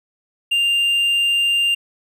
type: tone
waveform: triangle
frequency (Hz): 2794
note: F7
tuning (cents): 0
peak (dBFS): -13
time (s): 0.51-1.75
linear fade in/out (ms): 10
effects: none